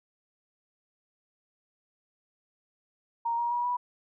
sine tone with pitch steps, 932.3 / 947.5 / 963 / 978.7 Hz, A#5 / A#5 / B5 / B5, 0 / +28 / -44 / -16 cents, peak -26 dBFS, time 3.25-3.77 s, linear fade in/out 10 ms, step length 130 ms, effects none

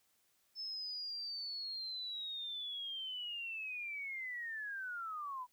sine linear sweep, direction down, 5274 to 971 Hz, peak -40 dBFS, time 0.55-5.47 s, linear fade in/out 50 ms, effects white hiss -75 dBFS RMS until 5.52 s

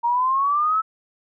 sine exponential sweep, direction up, 932.3 to 1318.5 Hz, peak -17 dBFS, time 0.03-0.82 s, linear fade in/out 20 ms, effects none

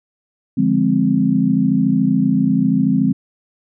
sine chord, D half-diminished seventh, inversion none, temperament equal, 146.83 / 174.61 / 207.7 / 261.6 Hz, D3 / F3 / Ab3 / C4, 0 / 0 / 0 / 0 cents, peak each -22 / -19 / -17 / -16 dBFS, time 0.57-3.13 s, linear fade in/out 10 ms, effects none

